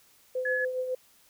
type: tone with tremolo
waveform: sine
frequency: 510 Hz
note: C5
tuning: 44 cents flat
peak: -26 dBFS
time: 0.35-0.95 s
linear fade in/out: 5 ms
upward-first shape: triangle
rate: 7.3 Hz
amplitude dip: 55%
type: tone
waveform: sine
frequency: 1700 Hz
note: G#6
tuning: 40 cents sharp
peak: -27 dBFS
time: 0.45-0.65 s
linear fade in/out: 5 ms
effects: white hiss -61 dBFS RMS until 1.29 s